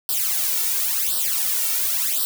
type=noise with flanger; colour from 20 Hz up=blue; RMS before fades=-22 dBFS; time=0.09-2.25 s; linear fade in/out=0 ms; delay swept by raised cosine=0.22 to 2.22 ms; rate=0.94 Hz; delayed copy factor=+0.9; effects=none